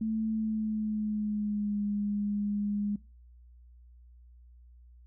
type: tone with pitch glide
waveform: sine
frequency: 220 to 205.3 Hz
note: A3 to G#3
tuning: 0 to -20 cents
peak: -28 dBFS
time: 0.01-2.96 s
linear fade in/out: 5 ms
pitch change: -120 cents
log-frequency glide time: 0.3-1.81 s
effects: noise-tail reverb RT60 0.3 s tail -22 dB re dry + added 60 Hz sine -52 dBFS peak until 5.06 s